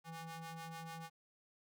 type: ring-modulated tone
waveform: sawtooth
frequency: 329.6 Hz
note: E4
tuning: in tune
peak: -39 dBFS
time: 0.04-1.1 s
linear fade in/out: 50 ms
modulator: 491 Hz
effects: none